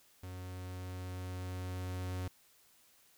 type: tone with level ramp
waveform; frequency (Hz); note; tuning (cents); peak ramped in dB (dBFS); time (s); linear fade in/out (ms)
45% pulse; 91.6; F#2; -17; -43 to -36; 0.23-2.28; 5
effects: white hiss -66 dBFS RMS until 3.17 s